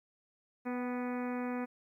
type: harmonic tone with a mistuned harmonic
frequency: 246.9 Hz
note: B3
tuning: in tune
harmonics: 1 / 2 / 3 / 4 / 5 / 6 / 7 / 8 / 9 / 10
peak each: -35 / -41 / -45 / -47 / -49 / -51 / -52 / -53 / -54 / -55 dBFS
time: 0.65-1.66 s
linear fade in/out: 20 ms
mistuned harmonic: 3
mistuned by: +24 cents
effects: 12-bit